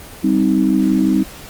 sine chord, C minor, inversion second, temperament just, 196.22 / 261.6 / 314 Hz, G3 / C4 / Eb4, +2 / 0 / +16 cents, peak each -16 dBFS, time 0.23-1.24 s, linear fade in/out 20 ms, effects pink hiss -36 dBFS RMS until 1.49 s + Opus 24 kbps

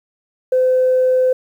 sine tone, 512 Hz, C5, 38 cents flat, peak -10 dBFS, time 0.52-1.33 s, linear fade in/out 5 ms, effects tanh soft clip ceiling -7 dBFS + 8-bit

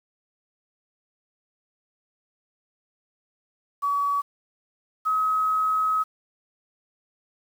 sine tone pair in turn, 1136 / 1275.1 Hz, C#6 / D#6, +42 / +42 cents, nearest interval major second, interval 200 cents, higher second, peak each -21 / -20 dBFS, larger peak second, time 3.82-4.22 / 5.05-6.04 s, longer second, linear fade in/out 20 ms, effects 8-bit

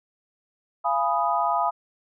sine chord, F half-diminished seventh, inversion none, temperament equal with one note detuned, 688 / 830.6 / 987.8 / 1244.5 Hz, F5 / Ab5 / Cb6 / Eb6, -26 / 0 / 0 / 0 cents, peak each -26 dBFS, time 0.84-1.71 s, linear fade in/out 20 ms, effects none

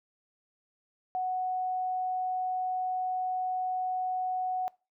sine tone, 740 Hz, F#5, in tune, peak -28 dBFS, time 1.15-4.68 s, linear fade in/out 0 ms, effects noise-tail reverb RT60 0.3 s tail -23 dB re dry

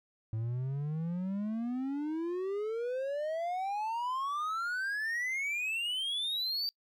triangle exponential sweep, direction up, 108.6 to 4671 Hz, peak -30 dBFS, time 0.33-6.69 s, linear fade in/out 0 ms, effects noise-tail reverb RT60 0.1 s tail -26 dB re dry

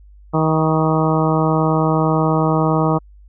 harmonic tone with a mistuned harmonic, 158.3 Hz, D#3, 30 cents sharp, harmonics 1 / 2 / 3 / 4 / 5 / 6 / 7 / 8, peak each -17 / -20 / -22 / -23 / -24 / -25 / -25 / -26 dBFS, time 0.33-2.99 s, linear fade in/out 20 ms, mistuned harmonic 8, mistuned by -29 cents, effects added 50 Hz sine -41 dBFS peak until 3.28 s

